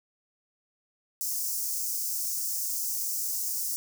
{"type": "high-pass noise", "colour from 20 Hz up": "white", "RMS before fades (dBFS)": -31, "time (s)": [1.21, 3.76], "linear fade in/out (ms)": 0, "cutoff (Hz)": 5200, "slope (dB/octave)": 48, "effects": []}